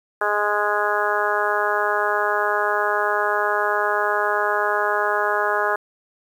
harmonic tone, 207.7 Hz, G#3, in tune, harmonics 2 / 3 / 4 / 5 / 6 / 7 / 8, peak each -26 / -26 / -26 / -26 / -26 / -26 / -26 dBFS, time 0.21-5.76 s, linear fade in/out 5 ms, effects 8-bit

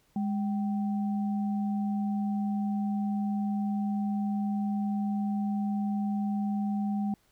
sine tone pair together, 205.3 / 775 Hz, G#3 / G5, -20 / -20 cents, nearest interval octave + major seventh, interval 2300 cents, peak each -27 / -39 dBFS, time 0.16-7.14 s, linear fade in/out 2 ms, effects pink hiss -68 dBFS RMS until 7.31 s

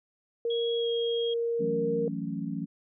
sine tone, 466.2 Hz, A#4, in tune, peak -26 dBFS, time 0.45-2.08 s, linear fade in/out 2 ms
sine tone with pitch glide, 3317 to 3271 Hz, G#7 to G#7, -3 to -27 cents, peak -34 dBFS, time 0.5-1.34 s, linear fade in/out 5 ms, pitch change -24 cents, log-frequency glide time 0.78-0.89 s
sine chord, F# minor seventh, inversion third, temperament equal, 164.81 / 185 / 220 / 277.2 Hz, E3 / F#3 / A3 / C#4, 0 / 0 / 0 / 0 cents, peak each -36 dBFS, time 1.59-2.66 s, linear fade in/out 20 ms
effects none

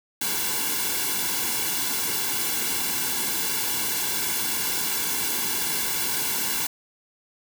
white noise with comb filter, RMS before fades -26 dBFS, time 0.21-6.67 s, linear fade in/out 5 ms, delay 1.6 ms, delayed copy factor -0.85, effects none

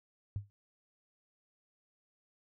sine tone with exponential decay, 101.3 Hz, G#2, 43 cents flat, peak -30 dBFS, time 0.36-0.5 s, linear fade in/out 0 ms, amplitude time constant 29 ms, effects none

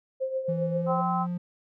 sine tone with tremolo, 526 Hz, C5, 9 cents sharp, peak -24 dBFS, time 0.2-1.02 s, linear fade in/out 20 ms, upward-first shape triangle, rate 7.5 Hz, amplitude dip 70%
triangle tone with pitch glide, 165.5 to 176.36 Hz, E3 to F3, +7 to +17 cents, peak -26 dBFS, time 0.48-1.38 s, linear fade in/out 10 ms, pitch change +110 cents, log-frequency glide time 0.72-1.06 s
harmonic tone, 259.1 Hz, C4, 17 cents flat, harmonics 3 / 4 / 5, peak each -28 / -31 / -31 dBFS, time 0.86-1.27 s, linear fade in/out 50 ms
effects none

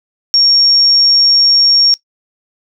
sine tone, 5540 Hz, F8, 15 cents flat, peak -6 dBFS, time 0.34-1.94 s, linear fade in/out 0 ms, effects noise-tail reverb RT60 0.1 s tail -20 dB re dry

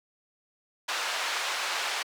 pink band-pass noise, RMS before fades -31 dBFS, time 0.88-2.03 s, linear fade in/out 10 ms, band 890 to 5400 Hz, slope 12 dB/octave, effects high-pass 400 Hz 12 dB/octave

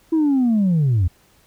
sine linear sweep, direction down, 329.6 to 80.4 Hz, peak -12 dBFS, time 0.12-1.08 s, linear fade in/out 10 ms, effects tanh soft clip ceiling -12 dBFS + pink hiss -56 dBFS RMS until 1.46 s

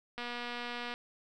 click train, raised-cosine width 0.3 ms, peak -24 dBFS, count 184, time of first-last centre 0.18-0.939 s, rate 241 Hz, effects none

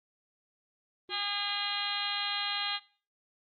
triangle tone with exponential decay, 364.8 Hz, F#4, 24 cents flat, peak -40 dBFS, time 1.09-1.31 s, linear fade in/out 1 ms, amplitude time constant 47 ms
harmonic tone, 407.2 Hz, G#4, 34 cents flat, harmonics 2 / 3 / 4 / 5 / 6 / 7 / 8 / 9 / 10, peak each -40 / -41 / -41 / -41 / -41 / -40 / -36 / -42 / -37 dBFS, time 1.09-2.8 s, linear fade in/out 50 ms
effects noise-tail reverb RT60 0.4 s tail -19 dB re dry + Opus 24 kbps

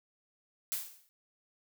blue noise with exponential decay, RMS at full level -32 dBFS, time 0.72-1.09 s, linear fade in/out 0 ms, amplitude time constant 79 ms, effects none

